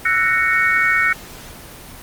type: chord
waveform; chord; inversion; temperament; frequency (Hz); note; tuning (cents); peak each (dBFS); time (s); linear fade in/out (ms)
sine; F# dominant seventh; third; just; 1332 / 1480 / 1850 / 2220; E6 / F#6 / A#6 / C#7; +18 / 0 / -14 / +2; -22 / -20 / -18 / -17; 0.05-1.13; 5
effects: pink hiss -37 dBFS RMS until 2.02 s + Opus 24 kbps